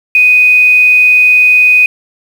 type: tone with quantisation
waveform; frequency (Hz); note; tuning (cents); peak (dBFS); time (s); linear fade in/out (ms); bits
sine; 2492; D#7; +2; -3; 0.15-1.86; 2; 5
effects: none